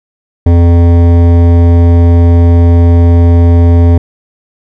triangle tone with hard clipping, 85.5 Hz, F2, 36 cents flat, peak -4 dBFS, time 0.46-3.98 s, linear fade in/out 5 ms, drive 18 dB, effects none

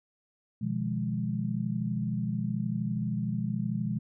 sine chord, F half-diminished seventh, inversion second, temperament equal, 123.47 / 155.56 / 174.61 / 207.7 Hz, Cb3 / Eb3 / F3 / Ab3, 0 / 0 / 0 / 0 cents, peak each -33 / -37 / -34 / -32 dBFS, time 0.61-3.99 s, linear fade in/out 10 ms, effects none

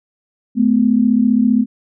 sine tone pair together, 216.2 / 251.4 Hz, A3 / B3, -30 / +31 cents, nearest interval minor third, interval 261 cents, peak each -13 dBFS, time 0.55-1.66 s, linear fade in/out 50 ms, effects none

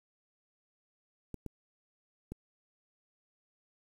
clicks, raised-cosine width 3 ms, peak -27 dBFS, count 3, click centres 1.343 / 1.463 / 2.32 s, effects 9-bit

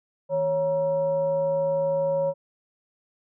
sine tone with frequency modulation, 553 Hz, C#5, 4 cents flat, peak -21 dBFS, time 0.29-2.34 s, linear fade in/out 50 ms, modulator 393 Hz, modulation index 0.41, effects none

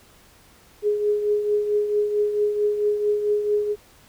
sine tone with tremolo, 416.8 Hz, G#4, 6 cents sharp, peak -16 dBFS, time 0.82-3.76 s, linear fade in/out 50 ms, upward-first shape triangle, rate 4.5 Hz, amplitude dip 60%, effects pink hiss -53 dBFS RMS until 4.08 s

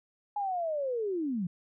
sine linear sweep, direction down, 838 to 164.81 Hz, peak -29 dBFS, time 0.36-1.47 s, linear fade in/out 5 ms, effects none

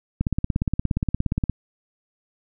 click train, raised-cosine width 5 ms, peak -9 dBFS, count 23, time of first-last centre 0.21-1.497 s, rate 17.1 Hz, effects none

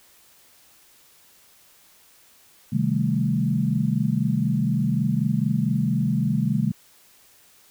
sine chord, A half-diminished seventh, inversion first, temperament equal, 130.81 / 155.56 / 196 / 220 Hz, C3 / Eb3 / G3 / A3, 0 / 0 / 0 / 0 cents, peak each -25 dBFS, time 2.72-6.72 s, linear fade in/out 10 ms, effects white hiss -55 dBFS RMS until 7.7 s

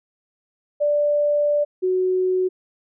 sine tone pair in turn, 587.3 / 370 Hz, D5 / F#4, 0 / 0 cents, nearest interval minor sixth, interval 800 cents, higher first, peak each -16 / -17 dBFS, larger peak first, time 0.8-1.65 / 1.82-2.49 s, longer first, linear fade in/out 20 ms, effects none

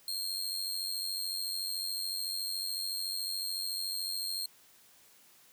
sawtooth tone with amplitude modulation, 4228 Hz, C8, 17 cents sharp, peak -28 dBFS, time 0.08-4.46 s, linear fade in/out 2 ms, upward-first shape sine, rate 93.8 Hz, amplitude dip 60%, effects white hiss -61 dBFS RMS until 5.52 s + high-pass 80 Hz 12 dB/octave

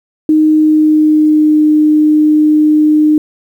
sine tone with pitch glide, 309.7 to 304.7 Hz, D#4 to D#4, -8 to -36 cents, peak -5 dBFS, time 0.29-3.18 s, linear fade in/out 2 ms, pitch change -28 cents, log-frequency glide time 0.44-1.65 s, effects 7-bit

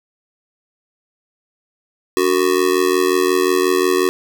square tone with amplitude modulation, 370.5 Hz, F#4, 2 cents sharp, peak -10 dBFS, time 2.17-4.09 s, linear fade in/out 0 ms, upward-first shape sine, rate 85.6 Hz, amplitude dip 90%, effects none

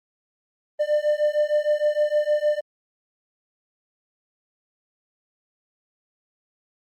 triangle beating tone pair, 595 / 601.5 Hz, D5 / D5, +22 / +41 cents, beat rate 6.5 Hz, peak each -20 dBFS, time 0.79-2.61 s, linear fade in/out 20 ms, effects Opus 24 kbps

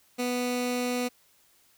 15% pulse tone with notch filter, 246.9 Hz, B3, in tune, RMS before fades -29 dBFS, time 0.18-1.09 s, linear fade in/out 20 ms, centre 910 Hz, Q 1.6, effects white hiss -63 dBFS RMS until 1.77 s

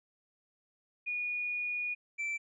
sine / triangle tone pair in turn, 2451 / 2333 Hz, D#7 / D7, -27 / -12 cents, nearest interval minor second, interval 85 cents, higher first, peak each -32 / -31 dBFS, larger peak second, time 1.06-1.95 / 2.18-2.38 s, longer first, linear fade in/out 20 ms, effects resampled to 22050 Hz

